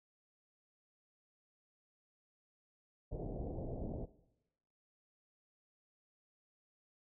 pink low-pass noise, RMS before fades -42 dBFS, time 3.11-4.06 s, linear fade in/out 20 ms, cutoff 700 Hz, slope 48 dB/octave, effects noise-tail reverb RT60 0.9 s tail -18 dB re dry

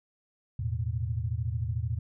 sine chord, E suspended fourth, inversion none, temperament equal with one note detuned, 81.13 / 110 / 123.47 Hz, E2 / A2 / B2, -27 / 0 / 0 cents, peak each -33 / -31 / -34 dBFS, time 0.59-1.99 s, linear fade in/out 5 ms, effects none

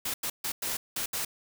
white noise bursts at uneven times, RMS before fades -32 dBFS, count 6, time 0.05-0.14 / 0.23-0.3 / 0.44-0.52 / 0.62-0.77 / 0.96-1.06 / 1.13-1.25 s, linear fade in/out 5 ms, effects none

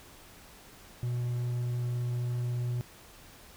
triangle tone, 121.8 Hz, B2, 24 cents flat, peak -27 dBFS, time 1.03-2.81 s, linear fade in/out 0 ms, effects pink hiss -53 dBFS RMS until 3.56 s

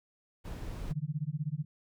brown noise, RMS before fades -39 dBFS, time 0.44-0.93 s, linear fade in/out 20 ms
sine tone with tremolo, 150 Hz, D3, 37 cents sharp, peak -28 dBFS, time 0.9-1.65 s, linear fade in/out 10 ms, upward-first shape sine, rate 16 Hz, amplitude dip 100%
effects none

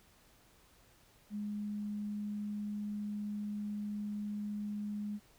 sine tone, 207.7 Hz, G#3, in tune, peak -36 dBFS, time 1.3-5.2 s, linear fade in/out 50 ms, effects pink hiss -65 dBFS RMS until 5.38 s

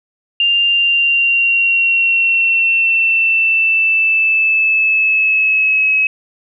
sine tone with pitch glide, 2794 to 2562 Hz, F7 to E7, 0 to -50 cents, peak -10 dBFS, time 0.4-6.07 s, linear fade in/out 2 ms, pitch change -150 cents, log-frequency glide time 0.66-5.95 s, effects none

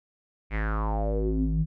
square tone with low-pass filter sweep, 53.4 Hz, G#1, 49 cents sharp, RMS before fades -26 dBFS, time 0.5-1.66 s, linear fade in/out 50 ms, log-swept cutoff 2300 to 150 Hz, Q 6.8, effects none

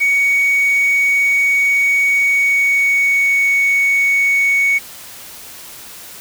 sine tone with pitch glide, 2239 to 2226 Hz, C#7 to C#7, +17 to +7 cents, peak -9 dBFS, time 0-4.79 s, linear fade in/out 20 ms, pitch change -10 cents, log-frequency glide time 2.14-3.45 s, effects tanh soft clip ceiling -9 dBFS + white hiss -35 dBFS RMS until 6.2 s

